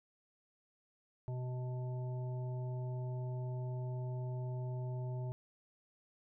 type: harmonic tone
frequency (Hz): 126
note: B2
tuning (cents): +35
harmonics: 1 / 3 / 5 / 7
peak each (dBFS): -37 / -50 / -51 / -55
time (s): 1.28-5.32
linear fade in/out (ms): 0
effects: none